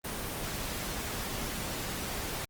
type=noise; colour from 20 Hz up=pink; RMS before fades=-36 dBFS; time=0.04-2.45 s; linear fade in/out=5 ms; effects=Opus 24 kbps